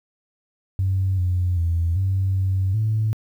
sine tone with pitch steps, 95.1 / 89.8 / 84.3 / 95.7 / 95.1 / 108.9 Hz, F#2 / F2 / E2 / G2 / F#2 / A2, +48 / +49 / +39 / -41 / +48 / -17 cents, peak -17 dBFS, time 0.79-3.13 s, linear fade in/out 0 ms, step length 390 ms, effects tanh soft clip ceiling -13 dBFS + 9-bit

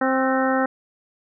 harmonic tone with a mistuned harmonic, 263.1 Hz, C4, 10 cents sharp, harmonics 1 / 2 / 3 / 4 / 5 / 6 / 7, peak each -22 / -23 / -25 / -31 / -27 / -29 / -30 dBFS, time 0.01-0.66 s, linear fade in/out 5 ms, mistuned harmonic 6, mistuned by -50 cents, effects none

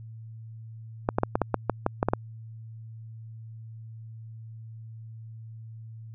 clicks, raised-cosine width 1 ms, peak -8 dBFS, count 11, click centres 1.089 / 1.185 / 1.234 / 1.355 / 1.417 / 1.543 / 1.697 / 1.864 / 2.029 / 2.086 / 2.135 s, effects added 112 Hz sine -40 dBFS peak until 6.14 s

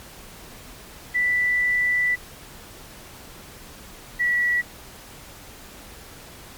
sine tone pair in turn, 1975.5 / 1942.7 Hz, B6 / B6, 0 / -29 cents, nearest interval unison, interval 29 cents, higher first, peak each -18 dBFS, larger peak neither, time 1.14-2.16 / 4.19-4.62 s, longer first, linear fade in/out 20 ms, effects pink hiss -43 dBFS RMS until 6.57 s + MP3 96 kbps

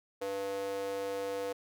square tone with high-pass filter, 98.5 Hz, G2, 9 cents sharp, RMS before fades -36 dBFS, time 0.21-1.53 s, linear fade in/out 10 ms, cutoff 470 Hz, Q 4.2, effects none

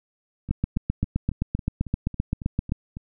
two click trains, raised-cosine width 5 ms, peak -22 / -10 dBFS, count 10 / 18, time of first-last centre 0.49-2.969 / 0.51-2.721 s, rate 3.63 / 7.69 Hz, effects none

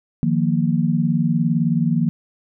sine chord, Eb suspended second, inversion none, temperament just, 155.56 / 175.01 / 233.3 Hz, Eb3 / F3 / Bb3, 0 / +4 / +2 cents, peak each -20 dBFS, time 0.23-2.09 s, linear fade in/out 0 ms, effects none

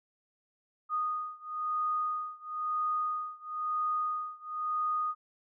sine beating tone pair, 1237 / 1238 Hz, D#6 / D#6, -10 / -9 cents, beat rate 1 Hz, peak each -33 / -34 dBFS, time 0.89-5.15 s, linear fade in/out 50 ms, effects none

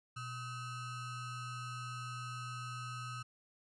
square ring-modulated tone, 698.5 Hz, F5, in tune, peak -39 dBFS, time 0.16-3.23 s, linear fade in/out 10 ms, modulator 576 Hz, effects resampled to 22050 Hz + 13-bit

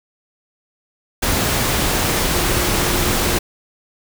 sine tone in noise, 355 Hz, F4, 28 cents sharp, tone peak -26 dBFS, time 2.34-3.38 s, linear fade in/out 10 ms, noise pink, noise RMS -18 dBFS, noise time 1.22-3.39 s, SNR -11 dB, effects none

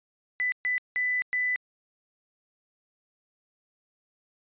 sine tone bursts at uneven times, 1994 Hz, B6, 16 cents sharp, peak -24 dBFS, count 4, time 0.4-0.52 / 0.65-0.78 / 0.96-1.22 / 1.33-1.56 s, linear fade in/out 0 ms, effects resampled to 8000 Hz

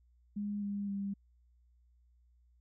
sine tone with pitch steps, 205.4 / 202.1 / 198.86 Hz, G#3 / G#3 / G3, -19 / -47 / +25 cents, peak -34 dBFS, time 0.36-1.14 s, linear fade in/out 10 ms, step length 260 ms, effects added 60 Hz sine -64 dBFS peak until 2.6 s

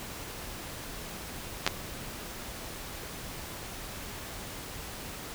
clicks, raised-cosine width 0.2 ms, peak -7 dBFS, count 2, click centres 1.665 / 1.676 s, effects pink hiss -41 dBFS RMS until 5.34 s

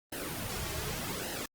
pink noise with flanger, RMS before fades -37 dBFS, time 0.12-1.46 s, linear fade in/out 5 ms, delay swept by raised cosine 0.85 to 4.05 ms, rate 0.85 Hz, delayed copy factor -0.75, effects Opus 32 kbps

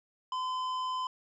sine tone with tanh clipping, 1021 Hz, C6, 43 cents flat, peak -33 dBFS, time 0.32-1.07 s, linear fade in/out 2 ms, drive 12 dB, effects resampled to 16000 Hz

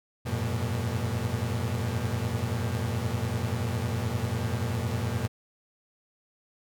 35% pulse tone cluster, 88.2 / 99.2 / 112 / 122 Hz, F2 / G2 / A2 / B2, +18 / +21 / +31 / -21 cents, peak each -32 / -35 / -30 / -30 dBFS, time 0.25-5.28 s, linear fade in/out 20 ms, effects none

